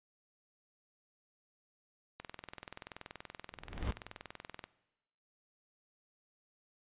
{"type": "click train", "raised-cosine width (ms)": 0.3, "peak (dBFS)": -28, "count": 52, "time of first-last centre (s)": [2.2, 4.64], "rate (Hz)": 20.9}
{"type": "noise with exponential growth", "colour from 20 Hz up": "brown", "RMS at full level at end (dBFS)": -31, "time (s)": [3.49, 3.91], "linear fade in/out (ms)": 1, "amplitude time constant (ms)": 90}
{"effects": ["noise-tail reverb RT60 1.0 s tail -19 dB re dry", "resampled to 8000 Hz"]}